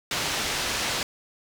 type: low-pass noise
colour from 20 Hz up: white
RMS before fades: -28 dBFS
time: 0.11-1.03 s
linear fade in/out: 2 ms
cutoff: 5000 Hz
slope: 12 dB/octave
effects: none